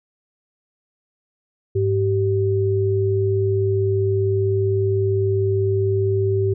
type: tone pair together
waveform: sine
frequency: 102.48 / 386.9 Hz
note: G#2 / G4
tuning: -23 / -23 cents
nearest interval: octave + major seventh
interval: 2300 cents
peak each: -19 dBFS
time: 1.75-6.54 s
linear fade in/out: 10 ms
effects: none